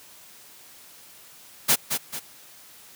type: noise with echo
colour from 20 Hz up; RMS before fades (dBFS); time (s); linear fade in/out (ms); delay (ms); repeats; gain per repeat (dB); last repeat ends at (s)
white; -18; 1.68-1.76; 20; 220; 2; -7; 2.2
effects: white hiss -49 dBFS RMS until 2.95 s + high-pass 80 Hz 12 dB/octave